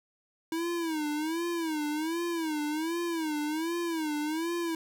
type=tone with vibrato; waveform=square; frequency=320 Hz; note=D#4; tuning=49 cents sharp; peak=-30 dBFS; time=0.52-4.75 s; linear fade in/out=2 ms; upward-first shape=sine; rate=1.3 Hz; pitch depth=130 cents each way; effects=12-bit